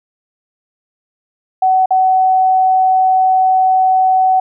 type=tone with dropouts; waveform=sine; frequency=752 Hz; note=F#5; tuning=28 cents sharp; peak=-8 dBFS; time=1.62-4.4 s; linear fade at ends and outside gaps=5 ms; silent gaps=1.859-1.906 s; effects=none